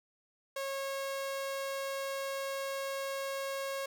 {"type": "tone", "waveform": "sawtooth", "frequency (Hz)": 546, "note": "C#5", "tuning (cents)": -26, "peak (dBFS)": -31, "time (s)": [0.56, 3.86], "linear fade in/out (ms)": 5, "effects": []}